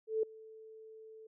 sine tone with ADSR envelope, 440 Hz, A4, in tune, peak -27 dBFS, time 0.07-1.27 s, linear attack 160 ms, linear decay 4 ms, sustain -23 dB, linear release 6 ms, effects none

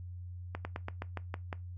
slowing click train, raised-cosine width 0.5 ms, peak -22 dBFS, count 8, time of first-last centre 0.55-1.528 s, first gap 100 ms, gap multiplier 1.11, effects noise-tail reverb RT60 0.2 s tail -19 dB re dry + added 89 Hz sine -41 dBFS peak until 1.77 s

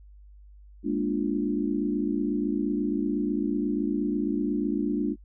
sine chord, Bb dominant seventh, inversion third, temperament equal with one note detuned, 207.7 / 235.9 / 293.7 / 349.2 Hz, Ab3 / Bb3 / D4 / F4, 0 / +21 / 0 / 0 cents, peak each -30 / -31 / -27 / -32 dBFS, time 0.83-5.16 s, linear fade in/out 50 ms, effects noise-tail reverb RT60 0.1 s tail -26 dB re dry + added 50 Hz sine -47 dBFS peak until 5.24 s

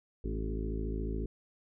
harmonic tone with a mistuned harmonic, 54.1 Hz, A1, 29 cents flat, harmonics 1 / 2 / 3 / 4 / 5 / 6 / 7 / 8, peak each -34 / -43 / -44 / -43 / -43 / -47 / -42 / -46 dBFS, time 0.24-1.26 s, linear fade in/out 5 ms, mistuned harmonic 5, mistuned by +35 cents, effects none

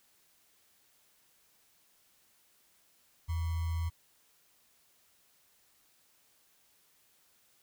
sine tone with sample-and-hold, 82.9 Hz, E2, 10 cents sharp, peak -30 dBFS, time 3.28-3.9 s, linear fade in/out 20 ms, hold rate 1050 Hz, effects white hiss -68 dBFS RMS until 7.62 s

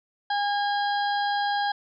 harmonic tone, 815 Hz, G#5, 33 cents flat, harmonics 1 / 2 / 4 / 5 / 6, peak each -24 / -30 / -36 / -38 / -40 dBFS, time 0.3-1.72 s, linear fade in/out 5 ms, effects none

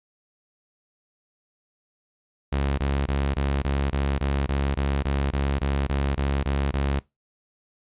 sawtooth tone bursts, 69.4 Hz, C#2, 3 cents sharp, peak -18 dBFS, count 16, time 2.52-6.995 s, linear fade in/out 10 ms, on 260 ms, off 21 ms, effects noise-tail reverb RT60 0.2 s tail -22 dB re dry + resampled to 8000 Hz

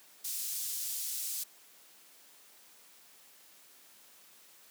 white band-pass noise, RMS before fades -37 dBFS, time 0.24-1.44 s, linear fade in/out 10 ms, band 5400 to 16000 Hz, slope 12 dB/octave, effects white hiss -59 dBFS RMS until 4.7 s + high-pass 200 Hz 12 dB/octave

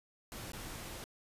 pink noise with dropouts, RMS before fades -45 dBFS, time 0.32-1.04 s, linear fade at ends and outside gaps 0 ms, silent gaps 0.519-0.533 s, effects resampled to 32000 Hz

